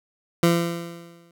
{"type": "tone with exponential decay", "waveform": "20% pulse", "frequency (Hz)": 170, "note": "F3", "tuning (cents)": -46, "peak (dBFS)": -9, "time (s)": [0.43, 1.31], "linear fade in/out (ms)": 2, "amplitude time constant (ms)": 190, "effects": []}